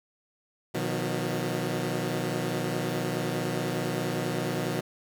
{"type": "chord", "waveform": "15% pulse", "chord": "B major", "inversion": "none", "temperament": "equal with one note detuned", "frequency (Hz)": [123.47, 155.56, 180.25], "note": ["B2", "D#3", "F#3"], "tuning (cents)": [0, 0, -45], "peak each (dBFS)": -26, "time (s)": [0.74, 4.81], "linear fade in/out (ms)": 10, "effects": []}